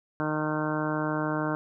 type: harmonic tone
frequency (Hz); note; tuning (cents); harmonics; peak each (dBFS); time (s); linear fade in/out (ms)
153.5; D#3; -23; 1 / 2 / 3 / 4 / 5 / 6 / 7 / 8 / 9 / 10; -33 / -30 / -37 / -34 / -40 / -37 / -37 / -42 / -37 / -38; 0.2-1.55; 0
effects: none